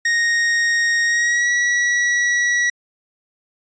45% pulse tone with pitch glide, 1864.7 to 1932.7 Hz, A#6 to B6, 0 to -38 cents, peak -15 dBFS, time 0.05-2.7 s, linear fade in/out 5 ms, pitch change +62 cents, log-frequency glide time 1.05-1.5 s, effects resampled to 16000 Hz

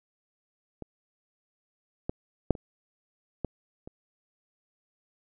clicks, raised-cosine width 2 ms, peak -25 / -16 / -6 / -27 / -16 / -28 dBFS, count 6, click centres 0.823 / 2.095 / 2.507 / 2.552 / 3.447 / 3.875 s, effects none

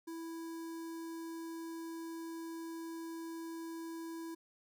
square tone with notch filter, 329.6 Hz, E4, in tune, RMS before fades -44 dBFS, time 0.07-4.35 s, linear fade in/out 10 ms, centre 2700 Hz, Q 0.87, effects none

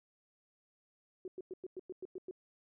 sine tone bursts, 370 Hz, F#4, in tune, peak -40 dBFS, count 9, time 1.25-2.311 s, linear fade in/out 2 ms, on 29 ms, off 100 ms, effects none

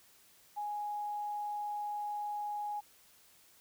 sine tone, 830.6 Hz, G#5, in tune, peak -35 dBFS, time 0.56-2.81 s, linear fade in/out 20 ms, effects white hiss -63 dBFS RMS until 3.6 s

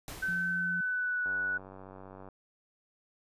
pink noise with exponential decay, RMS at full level -41 dBFS, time 0.08-0.96 s, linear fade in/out 0 ms, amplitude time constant 190 ms
sine tone with pitch glide, 1530 to 1475.3 Hz, G6 to F#6, -42 to -5 cents, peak -29 dBFS, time 0.22-1.58 s, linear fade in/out 10 ms, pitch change -63 cents, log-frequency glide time 0.49-1.22 s
sine tone, 176.1 Hz, F3, 15 cents sharp, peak -38 dBFS, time 0.28-0.81 s, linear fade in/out 5 ms
click train, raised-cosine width 1 ms, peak -34 dBFS, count 99, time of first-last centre 1.26-2.287 s, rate 95.4 Hz
effects resampled to 32000 Hz

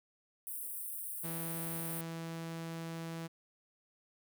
white high-pass noise, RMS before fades -42 dBFS, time 0.47-2.01 s, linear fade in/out 0 ms, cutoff 8500 Hz, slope 96 dB/octave
sawtooth tone, 164.81 Hz, E3, in tune, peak -36 dBFS, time 1.23-3.28 s, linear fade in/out 20 ms
effects none

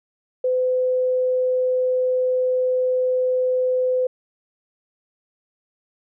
sine tone, 508 Hz, B4, 49 cents sharp, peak -17 dBFS, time 0.44-4.07 s, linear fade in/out 5 ms, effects none

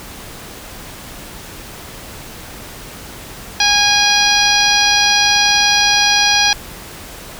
harmonic tone, 821 Hz, G#5, 20 cents flat, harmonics 1 / 2 / 3 / 4 / 5 / 6 / 7, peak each -18 / -18 / -18 / -18 / -18 / -18 / -18 dBFS, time 3.6-6.53 s, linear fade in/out 2 ms, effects pink hiss -33 dBFS RMS until 7.39 s

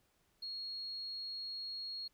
triangle tone, 4300 Hz, C8, 47 cents sharp, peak -37 dBFS, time 0.42-2.08 s, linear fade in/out 10 ms, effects tanh soft clip ceiling -39 dBFS + pink hiss -75 dBFS RMS until 2.13 s

